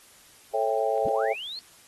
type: chord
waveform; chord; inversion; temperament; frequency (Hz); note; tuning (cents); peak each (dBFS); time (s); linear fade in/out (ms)
sine; A dominant seventh; none; just; 440 / 550 / 660 / 792; A4 / C#5 / E5 / G5; 0 / -14 / +2 / +18; -28; 0.53-1.34; 20
type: clicks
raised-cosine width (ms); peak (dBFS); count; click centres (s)
0.3; -34; 2; 0.978 / 1.086
type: linear sweep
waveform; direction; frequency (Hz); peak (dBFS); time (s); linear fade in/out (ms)
sine; up; 63.3 to 4372; -33; 1.05-1.59; 0
effects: white hiss -54 dBFS RMS until 1.87 s + AAC 32 kbps